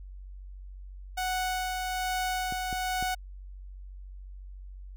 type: tone with tremolo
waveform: sawtooth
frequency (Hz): 740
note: F#5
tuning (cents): 0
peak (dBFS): -24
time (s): 1.17-3.15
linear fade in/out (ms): 10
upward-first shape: sine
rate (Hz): 1.2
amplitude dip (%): 30
type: clicks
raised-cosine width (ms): 3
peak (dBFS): -26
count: 3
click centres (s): 2.524 / 2.728 / 3.026
effects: added 47 Hz sine -41 dBFS peak until 4.96 s